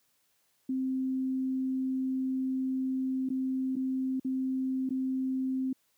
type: tone with dropouts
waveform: sine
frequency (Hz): 261.6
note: C4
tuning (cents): 0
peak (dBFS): -28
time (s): 0.69-5.73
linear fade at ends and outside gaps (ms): 5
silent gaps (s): 3.29-3.301 / 3.757-3.764 / 4.198-4.247 / 4.892-4.905
effects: white hiss -72 dBFS RMS until 5.97 s + high-pass 60 Hz 12 dB/octave